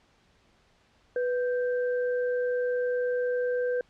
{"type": "tone pair together", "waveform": "sine", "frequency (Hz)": [493.9, 1568], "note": ["B4", "G6"], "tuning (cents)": [0, 0], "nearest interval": "octave + minor sixth", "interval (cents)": 2000, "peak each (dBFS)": [-25, -37], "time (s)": [1.16, 3.81], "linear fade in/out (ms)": 2, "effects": ["pink hiss -64 dBFS RMS until 3.89 s", "low-pass 5000 Hz 12 dB/octave"]}